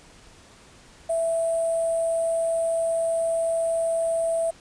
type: tone with sample-and-hold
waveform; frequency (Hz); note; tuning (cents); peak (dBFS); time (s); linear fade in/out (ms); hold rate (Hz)
sine; 662; E5; +7; -21; 1.09-4.51; 10; 8820
effects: pink hiss -51 dBFS RMS until 4.6 s + resampled to 22050 Hz